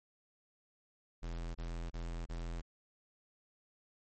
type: tone bursts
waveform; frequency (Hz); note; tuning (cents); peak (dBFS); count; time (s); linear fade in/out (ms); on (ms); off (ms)
square; 42.2; E1; +41; -39; 4; 1.22-2.618; 20; 330; 26
effects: MP3 32 kbps